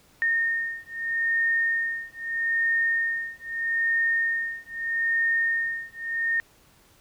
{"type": "beating tone pair", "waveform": "sine", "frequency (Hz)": [1834, 1834.79], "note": ["A#6", "A#6"], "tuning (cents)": [-29, -28], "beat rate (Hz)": 0.79, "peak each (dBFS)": -26, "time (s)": [0.22, 6.4], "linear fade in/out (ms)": 0, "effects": ["pink hiss -58 dBFS RMS until 7 s"]}